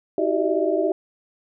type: tone cluster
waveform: sine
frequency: 321.7 / 375.1 / 392.9 / 600 / 654 Hz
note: E4 / F#4 / G4 / D5 / E5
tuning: -42 / +24 / +4 / +37 / -14 cents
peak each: -25 dBFS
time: 0.18-0.92 s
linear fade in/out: 2 ms
effects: none

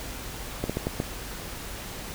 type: slowing click train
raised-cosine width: 2 ms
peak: -13 dBFS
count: 5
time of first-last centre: 0.64-1.001 s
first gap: 56 ms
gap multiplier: 1.33
effects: added 50 Hz sine -43 dBFS peak until 2.14 s + pink hiss -38 dBFS RMS until 2.14 s

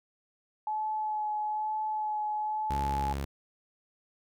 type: tone with vibrato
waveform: sine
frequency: 855 Hz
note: A5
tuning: 50 cents flat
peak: -29 dBFS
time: 0.67-3.13 s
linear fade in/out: 2 ms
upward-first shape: sine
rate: 1.1 Hz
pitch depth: 15 cents each way
type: tone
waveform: sawtooth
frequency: 69.3 Hz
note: C#2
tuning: in tune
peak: -28 dBFS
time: 2.7-3.25 s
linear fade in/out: 5 ms
effects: none

